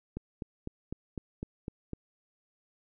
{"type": "click train", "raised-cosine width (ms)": 3, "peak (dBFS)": -23, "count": 8, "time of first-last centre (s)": [0.17, 1.933], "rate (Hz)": 3.97, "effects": []}